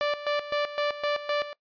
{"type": "tone with tremolo", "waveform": "sawtooth", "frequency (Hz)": 586, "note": "D5", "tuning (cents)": -4, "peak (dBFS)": -20, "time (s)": [0.01, 1.53], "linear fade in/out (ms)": 0, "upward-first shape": "square", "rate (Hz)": 3.9, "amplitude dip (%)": 75, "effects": ["noise-tail reverb RT60 0.1 s tail -22 dB re dry", "resampled to 11025 Hz"]}